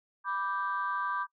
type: chord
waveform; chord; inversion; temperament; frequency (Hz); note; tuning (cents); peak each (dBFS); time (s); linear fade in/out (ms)
sine; G major; first; equal; 987.8 / 1174.7 / 1568; B5 / D6 / G6; 0 / 0 / 0; -35 / -32 / -35; 0.24-1.27; 50
effects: noise-tail reverb RT60 0.1 s tail -21 dB re dry + tanh soft clip ceiling -21 dBFS